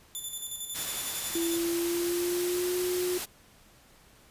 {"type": "tone with tremolo", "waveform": "5% pulse", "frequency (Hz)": 3513, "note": "A7", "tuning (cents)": -3, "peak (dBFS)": -25, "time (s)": [0.15, 1.57], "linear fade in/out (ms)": 0, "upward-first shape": "square", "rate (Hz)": 11, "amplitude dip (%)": 50}
{"type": "noise", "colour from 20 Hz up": "white", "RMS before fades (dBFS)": -35, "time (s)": [0.74, 3.26], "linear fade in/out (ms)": 20}
{"type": "tone with pitch glide", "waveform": "sine", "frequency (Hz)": [336.1, 360.2], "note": ["E4", "F#4"], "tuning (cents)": [34, -46], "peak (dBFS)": -27, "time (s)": [1.35, 3.18], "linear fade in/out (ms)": 5, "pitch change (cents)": 120, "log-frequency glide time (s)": [1.49, 2.78]}
{"effects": ["pink hiss -58 dBFS RMS until 4.3 s", "resampled to 32000 Hz"]}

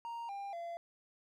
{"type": "tone with pitch steps", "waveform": "triangle", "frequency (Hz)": [932.3, 797.7, 682.5], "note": ["A#5", "G5", "F5"], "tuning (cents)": [0, 30, -40], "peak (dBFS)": -38, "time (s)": [0.05, 0.77], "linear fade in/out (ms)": 0, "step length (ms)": 240, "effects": []}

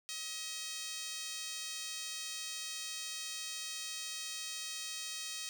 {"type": "tone with high-pass filter", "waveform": "5% pulse", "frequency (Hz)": 634, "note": "D#5", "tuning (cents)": 32, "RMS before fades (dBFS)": -42, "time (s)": [0.09, 5.49], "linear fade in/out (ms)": 0, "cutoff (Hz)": 2400, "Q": 0.67, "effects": []}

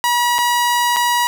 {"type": "tone with dropouts", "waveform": "sawtooth", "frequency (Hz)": 964, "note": "B5", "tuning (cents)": -42, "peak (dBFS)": -10, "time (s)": [0.04, 1.27], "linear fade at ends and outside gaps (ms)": 0, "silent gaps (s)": [[0.383, 0.388], [0.962, 0.967]], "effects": []}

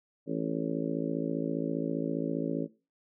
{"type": "harmonic tone with a mistuned harmonic", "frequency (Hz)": 55, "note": "A1", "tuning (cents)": 0, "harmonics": [3, 4, 5, 6, 7, 8, 9, 10], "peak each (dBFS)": [-37, -39, -33, -37, -41, -37, -44, -40], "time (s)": [0.26, 2.68], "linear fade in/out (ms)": 50, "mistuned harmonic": 10, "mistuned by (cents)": 21, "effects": ["noise-tail reverb RT60 0.3 s tail -18 dB re dry"]}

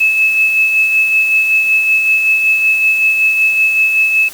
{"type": "tone with tremolo", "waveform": "sine", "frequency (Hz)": 2600, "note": "E7", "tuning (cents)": -24, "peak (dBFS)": -7, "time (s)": [0, 4.29], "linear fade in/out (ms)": 10, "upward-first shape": "sine", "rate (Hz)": 5.3, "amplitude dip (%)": 40, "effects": ["white hiss -33 dBFS RMS until 4.33 s"]}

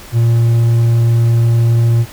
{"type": "tone", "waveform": "triangle", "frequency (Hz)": 116.54, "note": "A#2", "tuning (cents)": 0, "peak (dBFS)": -6, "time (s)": [0.12, 2.06], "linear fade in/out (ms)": 50, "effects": ["pink hiss -35 dBFS RMS until 2.12 s"]}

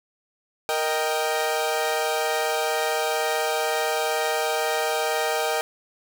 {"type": "chord", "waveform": "sawtooth", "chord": "Eb major", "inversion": "second", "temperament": "equal", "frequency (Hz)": [466.2, 622.3, 784], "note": ["Bb4", "Eb5", "G5"], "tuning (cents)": [0, 0, 0], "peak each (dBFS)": [-23, -23, -23], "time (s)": [0.69, 5.61], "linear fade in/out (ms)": 0, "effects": []}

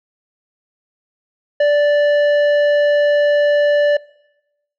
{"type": "tone with tanh clipping", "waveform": "sine", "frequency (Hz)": 585, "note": "D5", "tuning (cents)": -7, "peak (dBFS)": -12, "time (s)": [1.6, 3.97], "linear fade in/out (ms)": 5, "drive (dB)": 10, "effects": ["noise-tail reverb RT60 0.9 s tail -23 dB re dry"]}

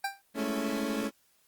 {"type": "tone with exponential decay", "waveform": "25% pulse", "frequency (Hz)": 790, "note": "G5", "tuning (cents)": 13, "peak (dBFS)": -23, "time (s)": [0.04, 0.22], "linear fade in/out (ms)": 5, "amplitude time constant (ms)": 38}
{"type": "chord", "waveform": "30% pulse", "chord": "A major seventh", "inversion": "third", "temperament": "equal with one note detuned", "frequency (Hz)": [207.7, 220, 278.8, 329.6], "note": ["G#3", "A3", "C#4", "E4"], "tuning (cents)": [0, 0, 10, 0], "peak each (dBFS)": [-36, -31, -31, -37], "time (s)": [0.34, 1.11], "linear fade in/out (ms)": 50}
{"effects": ["white hiss -68 dBFS RMS until 1.47 s", "Opus 24 kbps"]}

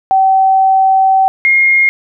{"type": "tone pair in turn", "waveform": "sine", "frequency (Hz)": [767, 2138], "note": ["G5", "C7"], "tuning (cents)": [-38, 37], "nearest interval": "octave + tritone", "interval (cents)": 1775, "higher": "second", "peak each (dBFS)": -6, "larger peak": "neither", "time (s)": [[0.11, 1.28], [1.45, 1.89]], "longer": "first", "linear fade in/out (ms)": 0, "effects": []}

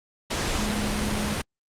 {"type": "tone in noise", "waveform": "sine", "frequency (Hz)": 209.7, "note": "G#3", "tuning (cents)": 17, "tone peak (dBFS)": -28, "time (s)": [0.58, 1.35], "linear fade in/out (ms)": 10, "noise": "pink", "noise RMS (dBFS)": -27, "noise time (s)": [0.3, 1.42], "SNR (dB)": -4, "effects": ["low-pass 9000 Hz 12 dB/octave", "Opus 48 kbps"]}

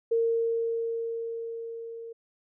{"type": "tone with level ramp", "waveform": "sine", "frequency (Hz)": 459.3, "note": "A#4", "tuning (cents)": -26, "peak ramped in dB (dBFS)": [-21, -38], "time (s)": [0.11, 2.13], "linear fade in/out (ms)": 10, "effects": []}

